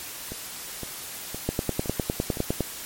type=two click trains; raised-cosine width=2 ms; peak=-10 / -20 dBFS; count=12 / 5; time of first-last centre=1.49-2.607 / 0.32-2.371 s; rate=9.85 / 1.95 Hz; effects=white hiss -37 dBFS RMS until 2.85 s + MP3 64 kbps